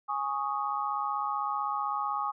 sine chord, Ab suspended fourth, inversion none, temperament equal, 830.6 / 1108.7 / 1244.5 Hz, Ab5 / Db6 / Eb6, 0 / 0 / 0 cents, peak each -33 dBFS, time 0.08-2.32 s, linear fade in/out 20 ms, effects none

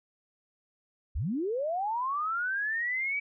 sine linear sweep, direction up, 44.74 to 2304 Hz, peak -28 dBFS, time 1.15-3.2 s, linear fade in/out 10 ms, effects none

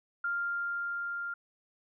sine tone with level ramp, 1396.9 Hz, F6, in tune, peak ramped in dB -29 to -34 dBFS, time 0.24-1.34 s, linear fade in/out 5 ms, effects none

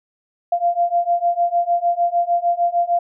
sine beating tone pair, 690 / 696.6 Hz, F5 / F5, -21 / -5 cents, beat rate 6.6 Hz, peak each -19 / -18 dBFS, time 0.52-2.99 s, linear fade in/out 5 ms, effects none

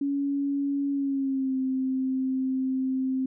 sine tone with pitch glide, 280.7 to 261.9 Hz, C#4 to C4, +22 to +2 cents, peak -24 dBFS, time 0.01-3.26 s, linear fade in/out 5 ms, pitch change -120 cents, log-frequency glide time 0.91-1.57 s, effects none

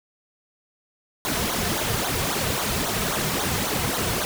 pink noise with flanger, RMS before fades -25 dBFS, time 1.25-4.25 s, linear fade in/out 0 ms, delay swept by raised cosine 0.38 to 3.68 ms, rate 3.7 Hz, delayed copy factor -0.85, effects none

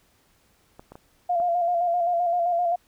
clicks, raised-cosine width 1 ms, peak -28 dBFS, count 4, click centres 0.795 / 0.92 / 0.955 / 1.401 s
sine tone with vibrato, 696 Hz, F5, 6 cents flat, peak -20 dBFS, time 1.29-2.76 s, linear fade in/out 10 ms, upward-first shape square, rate 7.7 Hz, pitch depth 37 cents each way
effects pink hiss -63 dBFS RMS until 2.87 s

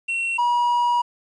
triangle tone pair in turn, 2723 / 962.7 Hz, F7 / B5, -44 / -45 cents, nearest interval octave + tritone, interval 1801 cents, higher first, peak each -20 / -15 dBFS, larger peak second, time 0.08-0.38 / 0.38-1.02 s, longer second, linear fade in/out 10 ms, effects resampled to 22050 Hz + 9-bit

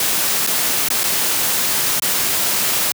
white noise with dropouts, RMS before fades -18 dBFS, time 0-2.92 s, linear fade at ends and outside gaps 2 ms, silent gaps 0.466-0.472 / 0.886-0.902 / 1.035-1.039 / 1.998-2.021 s, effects high-pass 100 Hz 12 dB/octave

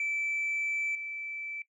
sine tone with level steps, 2321 Hz, D7, 21 cents flat, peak -27 / -35 dBFS, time 0-1.62 s, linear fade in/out 2 ms, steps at 0.95 s, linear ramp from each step 2 ms, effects noise-tail reverb RT60 0.1 s tail -20 dB re dry + tanh soft clip ceiling -26 dBFS

